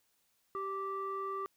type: tone with low-pass filter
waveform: square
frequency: 390 Hz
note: G4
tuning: 9 cents flat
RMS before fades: -38 dBFS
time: 0.55-1.46 s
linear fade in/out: 0 ms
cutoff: 1300 Hz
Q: 8.9
effects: white hiss -75 dBFS RMS until 1.56 s